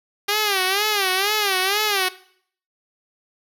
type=tone with vibrato; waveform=5% pulse; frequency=398.4 Hz; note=G4; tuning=28 cents sharp; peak=-7 dBFS; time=0.28-2.09 s; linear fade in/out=10 ms; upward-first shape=sine; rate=2.1 Hz; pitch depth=130 cents each way; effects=noise-tail reverb RT60 0.6 s tail -18 dB re dry